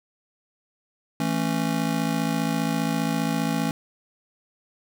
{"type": "chord", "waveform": "square", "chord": "A major", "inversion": "second", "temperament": "just", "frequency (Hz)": [165, 220, 275], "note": ["E3", "A3", "C#4"], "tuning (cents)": [2, 0, -14], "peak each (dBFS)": -28, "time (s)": [1.2, 3.71], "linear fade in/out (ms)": 2, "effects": []}